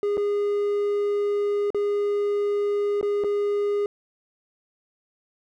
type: tone with dropouts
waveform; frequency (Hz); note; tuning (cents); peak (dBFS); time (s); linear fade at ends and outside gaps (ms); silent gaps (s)
triangle; 409.5; G#4; -24; -19; 0.03-3.86; 1; 0.171-0.177 / 1.704-1.746 / 3.012-3.028 / 3.238-3.244
effects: none